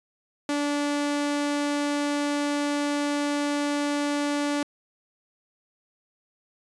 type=tone; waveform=sawtooth; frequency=290 Hz; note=D4; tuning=22 cents flat; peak=-20 dBFS; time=0.49-4.63 s; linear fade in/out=2 ms; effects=resampled to 22050 Hz